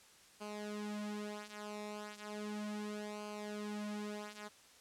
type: tone with flanger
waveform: sawtooth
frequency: 209.3 Hz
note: G#3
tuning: 14 cents sharp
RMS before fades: -44 dBFS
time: 0.4-4.49 s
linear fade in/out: 20 ms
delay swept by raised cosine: 0.54 to 5.44 ms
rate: 0.35 Hz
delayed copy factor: -0.8
effects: white hiss -62 dBFS RMS until 4.8 s + low-pass 9000 Hz 12 dB/octave